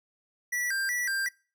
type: tone with vibrato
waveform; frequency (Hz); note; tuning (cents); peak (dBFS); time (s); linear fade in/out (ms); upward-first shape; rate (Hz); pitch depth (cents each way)
square; 1760; A6; 0; -28; 0.52-1.29; 10; square; 2.7; 180
effects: noise-tail reverb RT60 0.4 s tail -25 dB re dry